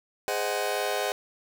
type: chord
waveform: sawtooth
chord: Ab dominant seventh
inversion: none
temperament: just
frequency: 415.3 / 519.1 / 623 / 747.5 Hz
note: Ab4 / C5 / Eb5 / Gb5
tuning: 0 / -14 / +2 / +17 cents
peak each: -28 dBFS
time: 0.28-1.12 s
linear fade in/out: 0 ms
effects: 9-bit